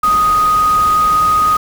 sine tone in noise, 1246 Hz, D#6, 2 cents sharp, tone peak -9 dBFS, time 0.03-1.57 s, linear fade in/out 5 ms, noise pink, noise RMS -26 dBFS, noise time 0.03-1.57 s, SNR +14 dB, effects none

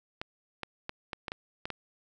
clicks, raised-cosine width 0.3 ms, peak -19 dBFS, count 8, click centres 0.215 / 0.633 / 0.894 / 1.132 / 1.282 / 1.319 / 1.655 / 1.703 s, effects none

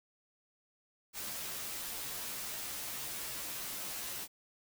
white noise with comb filter, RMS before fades -41 dBFS, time 1.13-4.28 s, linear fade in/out 50 ms, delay 12 ms, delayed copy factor -0.85, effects none

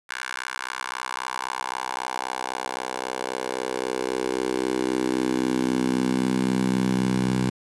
10% pulse tone with high-pass filter sweep, 63.8 Hz, C2, 43 cents flat, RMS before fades -26 dBFS, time 0.09-7.5 s, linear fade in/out 10 ms, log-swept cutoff 1500 to 150 Hz, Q 2.6, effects resampled to 24000 Hz + 7-bit

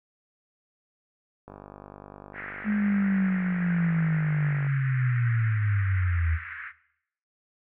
click train, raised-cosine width 1 ms, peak -28 dBFS, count 160, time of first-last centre 1.48-4.666 s, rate 49.9 Hz
pink band-pass noise, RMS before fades -39 dBFS, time 2.33-6.73 s, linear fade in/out 50 ms, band 1400 to 2100 Hz, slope 48 dB/octave
sine linear sweep, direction down, 211.6 to 78.4 Hz, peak -22 dBFS, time 2.64-6.39 s, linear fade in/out 50 ms
effects noise-tail reverb RT60 0.7 s tail -17 dB re dry

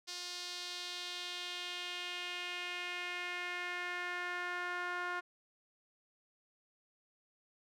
sawtooth tone with band-pass filter sweep, 355.5 Hz, F4, 31 cents sharp, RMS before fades -41 dBFS, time 0.07-5.21 s, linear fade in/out 20 ms, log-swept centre 4800 to 1400 Hz, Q 2.3, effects none

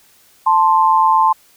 sine tone pair together, 880 / 1047.8 Hz, A5 / C6, 0 / +2 cents, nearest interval minor third, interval 302 cents, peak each -12 dBFS, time 0.46-1.33 s, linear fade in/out 10 ms, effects white hiss -51 dBFS RMS until 1.56 s

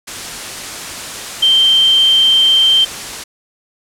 sine tone in noise, 3136 Hz, G7, in tune, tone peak -7 dBFS, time 1.42-2.85 s, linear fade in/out 10 ms, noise white, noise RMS -25 dBFS, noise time 0.07-3.24 s, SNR +15 dB, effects low-pass 9000 Hz 12 dB/octave

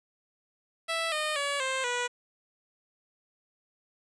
10% pulse tone with pitch steps, 659.3 / 611.6 / 567.4 / 526.3 / 488.2 Hz, E5 / D#5 / C#5 / C5 / B4, 0 / -30 / +40 / +10 / -20 cents, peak -20 dBFS, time 0.88-2.08 s, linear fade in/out 20 ms, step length 240 ms, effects resampled to 22050 Hz + 10-bit

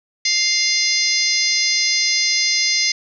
harmonic tone with a mistuned harmonic, 698.5 Hz, F5, in tune, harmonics 3 / 4 / 5 / 6 / 7 / 8 / 9, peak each -21 / -31 / -29 / -24 / -19 / -26 / -23 dBFS, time 0.25-2.92 s, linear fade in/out 5 ms, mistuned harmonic 7, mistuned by +22 cents, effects none

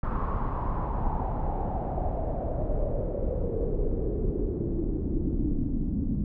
brown noise with low-pass filter sweep, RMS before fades -28 dBFS, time 0.03-6.24 s, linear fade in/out 2 ms, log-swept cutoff 1200 to 240 Hz, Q 5, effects none

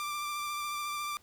sawtooth tone with vibrato, 1181 Hz, D6, 9 cents sharp, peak -30 dBFS, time 0-1.17 s, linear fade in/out 0 ms, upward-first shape triangle, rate 14 Hz, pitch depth 22 cents each way, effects pink hiss -63 dBFS RMS until 1.22 s

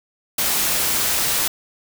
white noise, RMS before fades -20 dBFS, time 0.38-1.48 s, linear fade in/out 5 ms, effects none

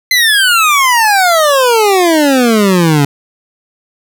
25% pulse exponential sweep, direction down, 2071 to 138.59 Hz, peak -3 dBFS, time 0.11-3.05 s, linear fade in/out 2 ms, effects none

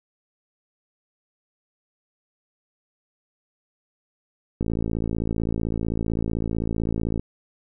click train, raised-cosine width 3 ms, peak -13 dBFS, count 145, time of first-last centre 4.61-7.195 s, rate 55.7 Hz, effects none

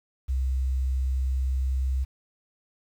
sine tone with pitch glide, 65.3 to 65.68 Hz, C2 to C2, -3 to +7 cents, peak -22 dBFS, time 0.28-2.05 s, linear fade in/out 20 ms, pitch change +10 cents, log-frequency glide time 1.06-1.9 s, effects tanh soft clip ceiling -18 dBFS + 9-bit

